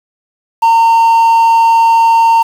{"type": "tone with quantisation", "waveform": "triangle", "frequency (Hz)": 914, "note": "A#5", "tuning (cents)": -34, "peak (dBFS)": -3, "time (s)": [0.62, 2.43], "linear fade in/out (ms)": 10, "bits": 5, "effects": []}